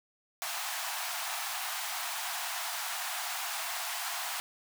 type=high-pass noise; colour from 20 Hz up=pink; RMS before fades=-36 dBFS; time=0.42-4.4 s; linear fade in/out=0 ms; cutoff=670 Hz; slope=96 dB/octave; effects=none